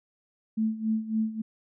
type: tone with tremolo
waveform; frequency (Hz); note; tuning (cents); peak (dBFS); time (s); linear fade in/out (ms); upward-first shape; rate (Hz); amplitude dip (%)
sine; 219.9; A3; -1; -22; 0.57-1.42; 10; sine; 3.6; 80
effects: none